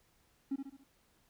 triangle tone with echo, 273 Hz, C#4, 26 cents flat, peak -28 dBFS, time 0.51-0.56 s, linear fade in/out 10 ms, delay 70 ms, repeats 4, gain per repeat -7 dB, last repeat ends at 0.84 s, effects tanh soft clip ceiling -29 dBFS + pink hiss -71 dBFS RMS until 1.29 s

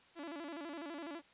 sawtooth tone with vibrato, 311.1 Hz, D#4, in tune, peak -39 dBFS, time 0.15-1.22 s, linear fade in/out 50 ms, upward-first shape square, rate 12 Hz, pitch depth 140 cents each way, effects white hiss -64 dBFS RMS until 1.33 s + resampled to 8000 Hz

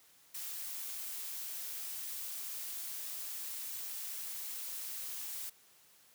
blue noise, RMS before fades -42 dBFS, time 0.34-5.5 s, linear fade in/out 10 ms, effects white hiss -64 dBFS RMS until 6.14 s + high-pass 80 Hz 12 dB/octave

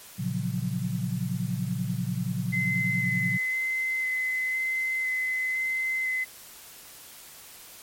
sine chord, Gb major seventh, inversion first, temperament equal, 116.54 / 138.59 / 174.61 / 185 Hz, Bb2 / Db3 / F3 / Gb3, 0 / 0 / 0 / 0 cents, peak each -32 dBFS, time 0.18-3.38 s, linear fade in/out 20 ms
sine tone with vibrato, 2047 Hz, C7, 38 cents flat, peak -25 dBFS, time 2.52-6.25 s, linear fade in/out 20 ms, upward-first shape square, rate 0.99 Hz, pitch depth 9 cents each way
effects white hiss -47 dBFS RMS until 7.82 s + MP3 64 kbps

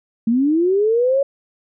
sine linear sweep, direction up, 219.3 to 563 Hz, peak -13 dBFS, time 0.27-1.23 s, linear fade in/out 5 ms, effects none

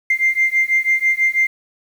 sine beating tone pair, 2093 / 2099.1 Hz, C7 / C7, 0 / +5 cents, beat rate 6.1 Hz, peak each -16 dBFS, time 0.1-1.47 s, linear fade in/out 5 ms, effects tanh soft clip ceiling -7 dBFS + 7-bit

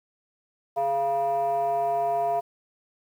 sine tone with frequency modulation, 690 Hz, F5, 21 cents flat, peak -21 dBFS, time 0.76-2.41 s, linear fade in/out 20 ms, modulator 273 Hz, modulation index 0.62, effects tanh soft clip ceiling -18 dBFS + 9-bit

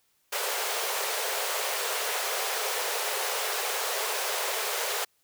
pink high-pass noise, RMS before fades -30 dBFS, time 0.32-5.05 s, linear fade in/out 10 ms, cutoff 400 Hz, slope 96 dB/octave, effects white hiss -70 dBFS RMS until 5.23 s

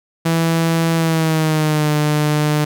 sawtooth tone with pitch glide, 164.81 to 150.26 Hz, E3 to D3, 0 to +40 cents, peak -10 dBFS, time 0.25-2.65 s, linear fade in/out 10 ms, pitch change -160 cents, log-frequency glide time 0.95-1.91 s, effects none

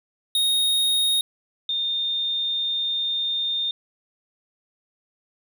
square / sine tone pair in turn, 3729 / 3635 Hz, A#7 / A#7, 0 / -44 cents, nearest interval unison, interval 44 cents, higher first, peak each -19 / -22 dBFS, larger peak first, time 0.35-1.21 / 1.69-3.71 s, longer second, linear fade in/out 2 ms, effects 10-bit

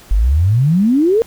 sine exponential sweep, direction up, 44.97 to 475.4 Hz, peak -9 dBFS, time 0.11-1.22 s, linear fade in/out 0 ms, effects pink hiss -42 dBFS RMS until 1.26 s

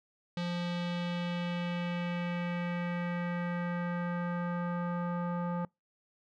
square tone with low-pass filter sweep, 174.61 Hz, F3, in tune, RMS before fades -34 dBFS, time 0.37-5.65 s, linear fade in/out 2 ms, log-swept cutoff 4000 to 1100 Hz, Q 2.1, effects noise-tail reverb RT60 0.2 s tail -26 dB re dry

